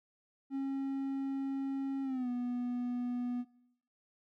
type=tone with pitch glide; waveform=triangle; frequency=271.8 to 245 Hz; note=C#4 to B3; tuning=-34 to -14 cents; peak=-31 dBFS; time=0.5-3.45 s; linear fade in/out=50 ms; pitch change=-180 cents; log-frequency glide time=2.03-2.29 s; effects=noise-tail reverb RT60 0.8 s tail -20 dB re dry